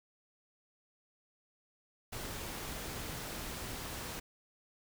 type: noise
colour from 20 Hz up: pink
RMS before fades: -42 dBFS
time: 2.12-4.2 s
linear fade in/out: 10 ms
effects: none